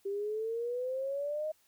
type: exponential sweep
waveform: sine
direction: up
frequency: 392 to 628 Hz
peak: -32 dBFS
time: 0.05-1.52 s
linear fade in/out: 10 ms
effects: white hiss -69 dBFS RMS until 1.67 s